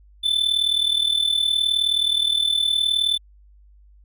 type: tone with amplitude modulation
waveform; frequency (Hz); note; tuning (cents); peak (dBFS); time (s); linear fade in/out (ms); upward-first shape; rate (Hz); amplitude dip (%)
triangle; 3520; A7; 0; -13; 0.23-3.18; 20; sine; 39.2; 75
effects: added 50 Hz sine -48 dBFS peak until 4.04 s